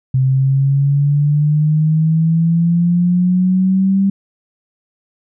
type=exponential sweep; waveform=sine; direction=up; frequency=130.2 to 196.8 Hz; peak=-10 dBFS; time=0.14-4.1 s; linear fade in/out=5 ms; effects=none